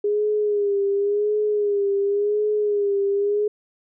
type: tone with vibrato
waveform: sine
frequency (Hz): 410.1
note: G#4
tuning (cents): -22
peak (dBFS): -18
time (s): 0.04-3.48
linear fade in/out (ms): 5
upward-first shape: sine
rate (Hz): 0.92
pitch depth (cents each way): 53
effects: none